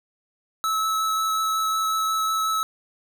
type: tone with vibrato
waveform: square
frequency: 1301 Hz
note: E6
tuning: 23 cents flat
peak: -22 dBFS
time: 0.64-2.63 s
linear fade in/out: 0 ms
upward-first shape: sine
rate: 5.5 Hz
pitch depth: 8 cents each way
effects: none